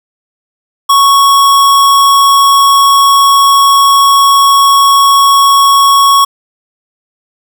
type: tone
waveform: square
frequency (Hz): 1108.7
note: C#6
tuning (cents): 0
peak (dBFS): -4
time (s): 0.89-6.25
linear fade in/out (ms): 10
effects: none